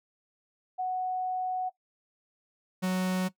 sine / 45% pulse tone pair in turn, 740 / 185 Hz, F#5 / F#3, 0 / 0 cents, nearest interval 2 octaves, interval 2400 cents, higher first, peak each -28 / -26 dBFS, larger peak second, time 0.78-1.7 / 2.82-3.29 s, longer first, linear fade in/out 20 ms, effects noise-tail reverb RT60 0.1 s tail -18 dB re dry

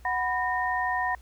sine tone cluster, 739 / 989 / 1838 Hz, F#5 / B5 / A#6, -2 / +2 / -25 cents, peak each -29 dBFS, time 0.05-1.15 s, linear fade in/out 2 ms, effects added 60 Hz sine -47 dBFS peak until 1.21 s + pink hiss -60 dBFS RMS until 1.21 s

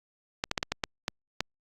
clicks, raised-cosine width 0.2 ms, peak -10 dBFS, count 8, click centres 0.439 / 0.514 / 0.578 / 0.629 / 0.72 / 0.838 / 1.081 / 1.406 s, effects Opus 48 kbps

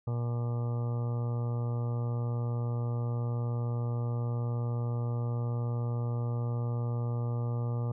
harmonic tone, 119.1 Hz, A#2, 38 cents sharp, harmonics 1 / 2 / 3 / 4 / 5 / 6 / 7 / 8 / 9 / 10, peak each -29 / -43 / -48 / -43 / -48 / -54 / -50 / -56 / -55 / -51 dBFS, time 0.07-7.92 s, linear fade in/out 5 ms, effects none

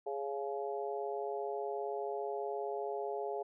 harmonic tone with a mistuned harmonic, 138.7 Hz, C#3, 1 cent sharp, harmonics 3 / 4 / 5 / 6, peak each -38 / -43 / -41 / -44 dBFS, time 0.06-3.43 s, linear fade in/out 10 ms, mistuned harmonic 6, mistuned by +31 cents, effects none

